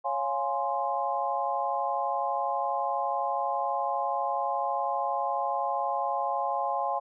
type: chord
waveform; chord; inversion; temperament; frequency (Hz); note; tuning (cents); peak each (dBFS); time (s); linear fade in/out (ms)
sine; Db major seventh; none; equal; 554.4 / 698.5 / 830.6 / 1046.5; Db5 / F5 / Ab5 / C6; 0 / 0 / 0 / 0; -34 / -32 / -30 / -32; 0.04-7; 20
effects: none